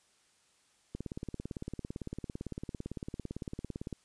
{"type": "click train", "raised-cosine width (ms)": 3, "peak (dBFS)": -25, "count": 54, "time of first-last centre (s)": [0.95, 3.928], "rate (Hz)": 17.8, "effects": ["white hiss -69 dBFS RMS until 4.04 s", "resampled to 22050 Hz"]}